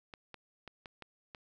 clicks, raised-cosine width 0.3 ms, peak -30 dBFS, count 6, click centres 0.138 / 0.343 / 0.677 / 0.858 / 1.023 / 1.348 s, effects none

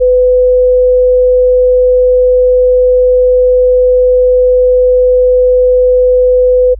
sine tone, 502 Hz, B4, 28 cents sharp, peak -4 dBFS, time 0-6.75 s, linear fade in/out 20 ms, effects added 50 Hz sine -22 dBFS peak until 6.79 s

